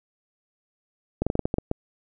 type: clicks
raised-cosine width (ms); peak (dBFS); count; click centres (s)
2; -10; 9; 1.22 / 1.266 / 1.301 / 1.354 / 1.393 / 1.455 / 1.541 / 1.584 / 1.714
effects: none